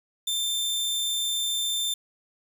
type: tone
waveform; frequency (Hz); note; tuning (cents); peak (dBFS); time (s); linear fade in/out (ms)
sawtooth; 3573; A7; +26; -22; 0.27-1.94; 5
effects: 8-bit